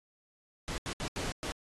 pink noise bursts at uneven times, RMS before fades -36 dBFS, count 5, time 0.68-0.78 / 0.86-0.93 / 1-1.08 / 1.16-1.32 / 1.43-1.52 s, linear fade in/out 0 ms, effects low-pass 8000 Hz 12 dB/octave + AAC 32 kbps

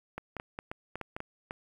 clicks, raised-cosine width 0.5 ms, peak -22 dBFS, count 10, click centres 0.18 / 0.367 / 0.399 / 0.589 / 0.715 / 0.956 / 1.013 / 1.165 / 1.204 / 1.509 s, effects 9-bit

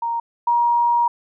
sine tone pair in turn, 932.3 / 948.6 Hz, A#5 / A#5, 0 / +30 cents, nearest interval unison, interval 30 cents, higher second, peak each -20 / -14 dBFS, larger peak second, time 0.02-0.2 / 0.47-1.08 s, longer second, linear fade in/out 5 ms, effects none

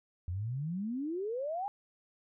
sine exponential sweep, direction up, 83.7 to 833 Hz, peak -33 dBFS, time 0.28-1.68 s, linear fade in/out 0 ms, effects none

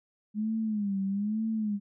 sine tone with vibrato, 207.7 Hz, G#3, in tune, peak -27 dBFS, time 0.34-1.8 s, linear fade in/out 50 ms, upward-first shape sine, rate 1.1 Hz, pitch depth 120 cents each way, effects none

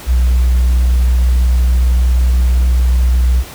sine tone, 61.74 Hz, B1, in tune, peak -6 dBFS, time 0.06-3.44 s, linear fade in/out 50 ms, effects tanh soft clip ceiling -6 dBFS + pink hiss -32 dBFS RMS until 3.54 s

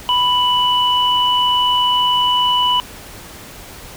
sine tone pair together, 990 / 2967 Hz, B5 / F#7, +4 / +4 cents, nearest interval octave + perfect fifth, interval 1900 cents, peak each -15 dBFS, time 0.09-2.8 s, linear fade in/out 0 ms, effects pink hiss -36 dBFS RMS until 3.96 s

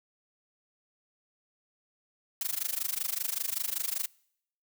blue noise with amplitude modulation, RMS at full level -29 dBFS, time 2.41-4.06 s, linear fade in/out 2 ms, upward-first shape sine, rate 25.2 Hz, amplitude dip 95%, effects noise-tail reverb RT60 0.7 s tail -25 dB re dry

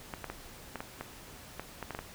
clicks, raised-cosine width 0.5 ms, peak -22 dBFS, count 11, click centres 0.138 / 0.243 / 0.3 / 0.757 / 0.805 / 1.01 / 1.596 / 1.827 / 1.907 / 1.949 / 1.99 s, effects pink hiss -50 dBFS RMS until 2.14 s

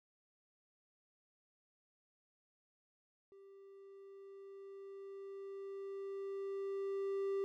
triangle tone with level ramp, 392.7 Hz, G4, 3 cents sharp, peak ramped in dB -55 to -32 dBFS, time 3.32-7.44 s, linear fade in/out 0 ms, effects none

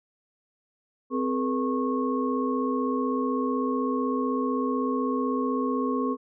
sine tone cluster, 258.8 / 422.9 / 478.8 / 1093 Hz, C4 / G#4 / A#4 / C#6, -19 / +31 / +46 / -25 cents, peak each -26 / -31 / -32 / -31 dBFS, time 1.1-6.17 s, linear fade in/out 50 ms, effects none

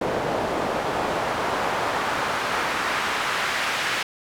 pink noise with band-pass filter sweep, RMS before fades -25 dBFS, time 0.01-4.03 s, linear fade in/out 5 ms, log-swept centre 530 to 2000 Hz, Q 0.99, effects none

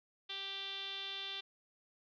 5% pulse tone with low-pass filter, 392 Hz, G4, in tune, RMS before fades -43 dBFS, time 0.29-1.41 s, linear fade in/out 10 ms, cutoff 3500 Hz, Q 6.9, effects none

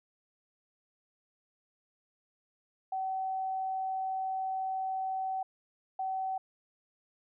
sine tone bursts at uneven times, 761 Hz, F#5, 48 cents sharp, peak -31 dBFS, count 2, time 2.92-5.43 / 5.99-6.38 s, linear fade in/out 5 ms, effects none

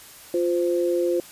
sine tone pair together, 350 / 517.6 Hz, F4 / C5, +4 / -19 cents, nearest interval perfect fifth, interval 677 cents, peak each -21 / -24 dBFS, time 0.34-1.2 s, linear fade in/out 2 ms, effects white hiss -45 dBFS RMS until 1.31 s + resampled to 32000 Hz

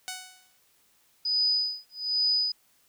5% pulse tone with exponential decay, 743 Hz, F#5, 7 cents sharp, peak -20 dBFS, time 0.08-0.59 s, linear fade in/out 0 ms, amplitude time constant 110 ms
sine tone with tremolo, 4978 Hz, D#8, in tune, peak -21 dBFS, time 1.25-2.52 s, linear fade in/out 5 ms, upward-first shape sine, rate 1.2 Hz, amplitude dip 100%
effects white hiss -65 dBFS RMS until 2.88 s

